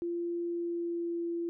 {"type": "tone with pitch glide", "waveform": "sine", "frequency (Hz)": [343.9, 340.1], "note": ["F4", "F4"], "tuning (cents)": [-27, -46], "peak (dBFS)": -31, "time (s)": [0.02, 1.49], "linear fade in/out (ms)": 0, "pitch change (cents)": -19, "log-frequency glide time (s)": [0.45, 1.27], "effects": []}